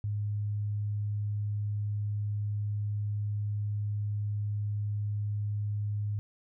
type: tone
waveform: sine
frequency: 103.83 Hz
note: G#2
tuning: in tune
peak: -29 dBFS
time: 0.04-6.19 s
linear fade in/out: 0 ms
effects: none